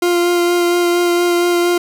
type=tone with vibrato; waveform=40% pulse; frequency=349.2 Hz; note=F4; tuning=in tune; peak=-11 dBFS; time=0.02-1.78 s; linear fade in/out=5 ms; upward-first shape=sine; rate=4.3 Hz; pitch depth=12 cents each way; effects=none